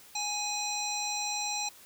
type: harmonic tone with a mistuned harmonic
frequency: 832 Hz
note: G#5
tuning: 3 cents sharp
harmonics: 1 / 3 / 5 / 7 / 9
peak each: -36 / -39 / -36 / -37 / -38 dBFS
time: 0.15-1.69 s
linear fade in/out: 5 ms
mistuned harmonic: 5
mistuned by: -42 cents
effects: white hiss -54 dBFS RMS until 1.85 s